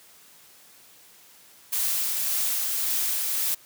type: noise with tremolo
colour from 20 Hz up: blue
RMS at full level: -25 dBFS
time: 1.72-3.55 s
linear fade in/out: 10 ms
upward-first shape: triangle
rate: 1.8 Hz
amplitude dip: 25%
effects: white hiss -53 dBFS RMS until 3.65 s + high-pass 100 Hz 12 dB/octave